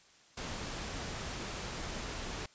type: noise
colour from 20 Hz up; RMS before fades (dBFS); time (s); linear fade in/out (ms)
pink; -40; 0.37-2.46; 5
effects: white hiss -62 dBFS RMS until 2.54 s + resampled to 16000 Hz